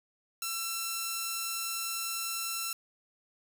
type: tone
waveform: 5% pulse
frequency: 1345 Hz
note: E6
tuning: 34 cents sharp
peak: -21 dBFS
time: 0.42-2.73 s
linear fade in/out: 2 ms
effects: 8-bit